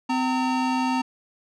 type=tone pair together; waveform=square; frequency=256.9 / 915.5 Hz; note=C4 / A#5; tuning=-32 / -32 cents; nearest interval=octave + minor seventh; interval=2200 cents; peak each=-24 / -26 dBFS; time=0.09-1.02 s; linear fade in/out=10 ms; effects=low-pass 5000 Hz 12 dB/octave